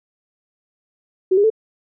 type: tone with pitch steps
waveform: sine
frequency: 374.8 / 406.4 / 440.6 Hz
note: F#4 / G#4 / A4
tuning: +22 / -38 / +2 cents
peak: -11 dBFS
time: 1.31-1.502 s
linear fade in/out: 10 ms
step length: 64 ms
effects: none